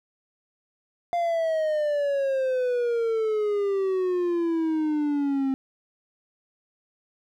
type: exponential sweep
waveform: triangle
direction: down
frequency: 698.5 to 265 Hz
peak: -20 dBFS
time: 1.13-5.54 s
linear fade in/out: 0 ms
effects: none